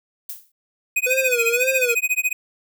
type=noise with exponential decay; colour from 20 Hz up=violet; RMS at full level=-28 dBFS; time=0.29-0.52 s; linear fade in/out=5 ms; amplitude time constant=49 ms
type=tone with tremolo; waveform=square; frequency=2500 Hz; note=D#7; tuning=8 cents sharp; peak=-16 dBFS; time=0.96-2.33 s; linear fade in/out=5 ms; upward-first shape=sine; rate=14 Hz; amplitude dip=100%
type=tone with vibrato; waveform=square; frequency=493.9 Hz; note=B4; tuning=in tune; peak=-21 dBFS; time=1.06-1.95 s; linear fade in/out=10 ms; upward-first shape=sine; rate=1.9 Hz; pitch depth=120 cents each way
effects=none